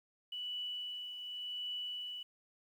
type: tone with tremolo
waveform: sine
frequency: 2960 Hz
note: F#7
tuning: in tune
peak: -37 dBFS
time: 0.32-2.23 s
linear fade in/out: 5 ms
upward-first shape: triangle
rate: 0.89 Hz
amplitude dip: 50%
effects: 11-bit